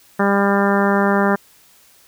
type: harmonic tone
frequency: 199.5 Hz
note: G3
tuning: 31 cents sharp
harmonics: 1 / 2 / 3 / 4 / 5 / 6 / 7 / 8 / 9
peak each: -17 / -20 / -22 / -23 / -24 / -25 / -25 / -26 / -27 dBFS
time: 0.19-1.36 s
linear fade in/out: 10 ms
effects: white hiss -51 dBFS RMS until 2.07 s